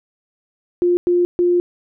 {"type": "tone bursts at uneven times", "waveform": "sine", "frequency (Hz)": 352.4, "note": "F4", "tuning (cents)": 16, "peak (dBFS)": -12, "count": 3, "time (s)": [[0.82, 0.97], [1.07, 1.25], [1.39, 1.6]], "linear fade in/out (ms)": 0, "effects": []}